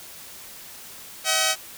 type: tone pair together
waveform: 5% pulse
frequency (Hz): 637.4 / 758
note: D#5 / F#5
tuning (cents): +42 / +42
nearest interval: minor third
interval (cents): 300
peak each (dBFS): -11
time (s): 1.24-1.56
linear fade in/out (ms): 50
effects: white hiss -42 dBFS RMS until 1.77 s